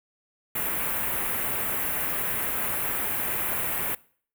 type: band-stop noise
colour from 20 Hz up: white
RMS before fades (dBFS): -28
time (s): 0.55-3.95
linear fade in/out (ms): 5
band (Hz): 2500 to 11000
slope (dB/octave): 24
effects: noise-tail reverb RT60 0.5 s tail -22 dB re dry